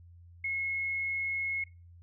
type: tone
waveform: sine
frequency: 2172 Hz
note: C#7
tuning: 36 cents flat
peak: -30 dBFS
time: 0.44-1.64 s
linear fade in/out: 5 ms
effects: noise-tail reverb RT60 0.3 s tail -21 dB re dry + added 86 Hz sine -51 dBFS peak until 2.02 s